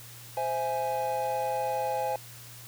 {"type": "chord", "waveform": "triangle", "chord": "C augmented", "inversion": "none", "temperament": "equal with one note detuned", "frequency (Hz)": [519.9, 659.3, 830.6], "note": ["C5", "E5", "G#5"], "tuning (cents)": [-11, 0, 0], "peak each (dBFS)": [-30, -33, -28], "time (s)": [0.37, 2.16], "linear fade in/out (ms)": 2, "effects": ["added 119 Hz sine -49 dBFS peak until 2.67 s", "white hiss -48 dBFS RMS until 2.67 s"]}